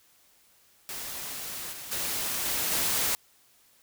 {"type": "noise with level steps", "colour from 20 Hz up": "white", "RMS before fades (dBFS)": [-37, -41, -31, -29, -27], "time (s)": [0.89, 3.15], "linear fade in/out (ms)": 0, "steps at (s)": [1.72, 1.91, 2.45, 2.71], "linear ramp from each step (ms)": 10, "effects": ["white hiss -62 dBFS RMS until 3.82 s"]}